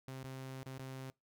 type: tone with dropouts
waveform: sawtooth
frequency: 132 Hz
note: C3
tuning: 16 cents sharp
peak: -40 dBFS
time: 0.08-1.1 s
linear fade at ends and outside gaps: 0 ms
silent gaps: 0.232-0.243 / 0.63-0.661 / 0.78-0.795 s
effects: noise-tail reverb RT60 0.2 s tail -24 dB re dry